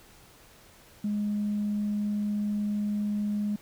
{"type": "tone", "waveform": "sine", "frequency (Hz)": 207.7, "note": "G#3", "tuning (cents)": 0, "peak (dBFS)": -25, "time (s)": [1.04, 3.56], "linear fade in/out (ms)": 5, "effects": ["tanh soft clip ceiling -22 dBFS", "pink hiss -55 dBFS RMS until 3.61 s"]}